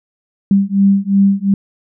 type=beating tone pair; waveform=sine; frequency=196 / 198.8 Hz; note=G3 / G3; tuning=0 / +25 cents; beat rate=2.8 Hz; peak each=-12 dBFS; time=0.51-1.54 s; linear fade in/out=2 ms; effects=none